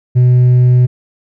triangle tone with hard clipping, 124.7 Hz, B2, 17 cents sharp, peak -4 dBFS, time 0.15-0.87 s, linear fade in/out 20 ms, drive 1 dB, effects none

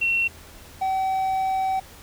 sine / triangle tone pair in turn, 2721 / 763.6 Hz, F7 / G5, -46 / -46 cents, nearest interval octave + minor seventh, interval 2200 cents, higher first, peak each -19 dBFS, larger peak neither, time 0.01-0.28 / 0.81-1.8 s, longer second, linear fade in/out 10 ms, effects added 81 Hz sine -51 dBFS peak until 2.02 s + pink hiss -46 dBFS RMS until 2.02 s

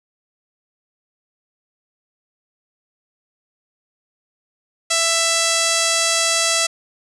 5% pulse tone with low-pass filter, 663 Hz, E5, 10 cents sharp, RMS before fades -18 dBFS, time 4.9-6.67 s, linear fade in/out 10 ms, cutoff 9200 Hz, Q 1.5, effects none

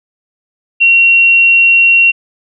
sine tone, 2740 Hz, F7, 34 cents flat, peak -4 dBFS, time 0.8-2.12 s, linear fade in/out 20 ms, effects none

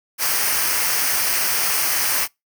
white noise with comb filter, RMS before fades -20 dBFS, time 0.18-2.28 s, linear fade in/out 50 ms, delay 0.27 ms, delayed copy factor -0.6, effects noise-tail reverb RT60 0.2 s tail -26 dB re dry

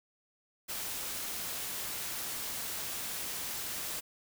white noise, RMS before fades -38 dBFS, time 0.68-4.01 s, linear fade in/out 20 ms, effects none

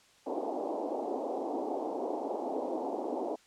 pink band-pass noise, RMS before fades -35 dBFS, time 0.26-3.36 s, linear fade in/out 10 ms, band 270 to 880 Hz, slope 48 dB/octave, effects white hiss -62 dBFS RMS until 3.46 s + low-pass 7000 Hz 12 dB/octave

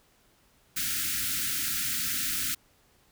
white band-stop noise, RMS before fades -30 dBFS, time 0.76-2.55 s, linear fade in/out 10 ms, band 320 to 1300 Hz, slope 96 dB/octave, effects pink hiss -64 dBFS RMS until 3.11 s

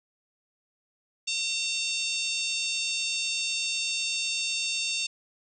harmonic tone, 908 Hz, A#5, 46 cents flat, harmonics 3 / 4 / 5 / 6 / 7 / 8 / 9, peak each -31 / -33 / -35 / -37 / -38 / -39 / -40 dBFS, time 1.27-5.07 s, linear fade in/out 10 ms, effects none

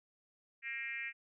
sine tone with frequency modulation, 2123 Hz, C7, 25 cents sharp, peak -38 dBFS, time 0.62-1.13 s, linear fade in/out 50 ms, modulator 250 Hz, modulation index 1.6, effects none

